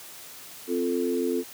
sine chord, F major, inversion second, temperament equal, 261.6 / 349.2 / 440 Hz, C4 / F4 / A4, 0 / 0 / 0 cents, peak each -28 dBFS, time 0.67-1.44 s, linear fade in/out 50 ms, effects white hiss -44 dBFS RMS until 1.53 s + high-pass 100 Hz 12 dB/octave

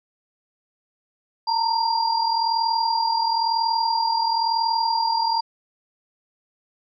sine tone cluster, 904 / 945 / 4770 Hz, A5 / A#5 / D8, +47 / +23 / +26 cents, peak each -21 / -25 / -26 dBFS, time 1.47-5.41 s, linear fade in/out 10 ms, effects none

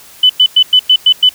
sine tone bursts, 3001 Hz, F#7, 24 cents sharp, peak -3 dBFS, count 7, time 0.23-1.292 s, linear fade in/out 5 ms, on 66 ms, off 100 ms, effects white hiss -38 dBFS RMS until 1.34 s

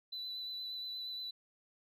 sine tone with vibrato, 3990 Hz, B7, 17 cents sharp, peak -38 dBFS, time 0.12-1.31 s, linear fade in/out 10 ms, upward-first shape sine, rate 8.5 Hz, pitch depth 19 cents each way, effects tanh soft clip ceiling -37 dBFS

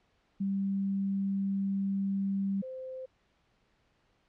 sine tone pair in turn, 196 / 519 Hz, G3 / C5, 0 / -14 cents, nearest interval octave + perfect fourth, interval 1686 cents, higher second, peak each -28 / -38 dBFS, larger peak first, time 0.4-2.62 / 2.62-3.06 s, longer first, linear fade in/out 10 ms, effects pink hiss -71 dBFS RMS until 4.28 s + low-pass 4000 Hz 12 dB/octave

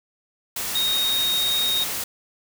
sine tone in noise, 3731 Hz, A#7, 1 cent sharp, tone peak -20 dBFS, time 0.75-1.84 s, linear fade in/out 5 ms, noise white, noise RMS -28 dBFS, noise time 0.56-2.04 s, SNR +5 dB, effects none

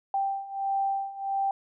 sine beating tone pair, 784 / 785.5 Hz, G5 / G5, 0 / +3 cents, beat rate 1.5 Hz, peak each -31 / -28 dBFS, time 0.14-1.51 s, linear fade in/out 2 ms, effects none

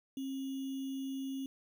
sine tone with sample-and-hold, 268.8 Hz, C4, 47 cents sharp, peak -36 dBFS, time 0.17-1.46 s, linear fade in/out 2 ms, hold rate 3150 Hz, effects none

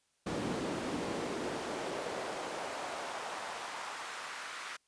brown noise with high-pass filter sweep, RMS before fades -39 dBFS, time 0.26-4.77 s, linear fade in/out 10 ms, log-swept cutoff 230 to 1500 Hz, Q 1.3, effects white hiss -75 dBFS RMS until 4.87 s + resampled to 22050 Hz

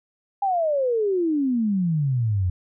sine exponential sweep, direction down, 816 to 87.1 Hz, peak -19 dBFS, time 0.42-2.5 s, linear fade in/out 5 ms, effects none

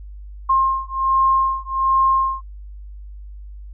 sine beating tone pair, 1064 / 1065.3 Hz, C6 / C6, +29 / +31 cents, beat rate 1.3 Hz, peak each -18 dBFS, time 0.49-2.42 s, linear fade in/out 10 ms, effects added 50 Hz sine -33 dBFS peak until 3.73 s

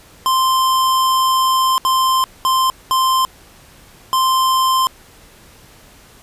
square tone bursts at uneven times, 1044 Hz, C6, 4 cents flat, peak -13 dBFS, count 5, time 0.26-1.78 / 1.85-2.24 / 2.45-2.7 / 2.91-3.25 / 4.13-4.87 s, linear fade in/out 0 ms, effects pink hiss -45 dBFS RMS until 6.22 s + resampled to 32000 Hz

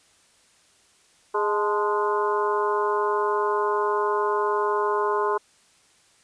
harmonic tone with a mistuned harmonic, 207.7 Hz, G#3, in tune, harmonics 2 / 3 / 4 / 5 / 6 / 7, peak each -24 / -34 / -29 / -25 / -34 / -35 dBFS, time 1.34-5.38 s, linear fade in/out 10 ms, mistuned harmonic 4, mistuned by +84 cents, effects white hiss -59 dBFS RMS until 6.23 s + resampled to 22050 Hz

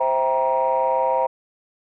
sine chord, C dominant seventh, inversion none, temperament just, 523.3 / 654.1 / 784.9 / 941.9 Hz, C5 / E5 / G5 / Bb5, 0 / -14 / +2 / +18 cents, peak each -21 / -24 / -25 / -20 dBFS, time 0-1.27 s, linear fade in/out 10 ms, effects tanh soft clip ceiling -10 dBFS

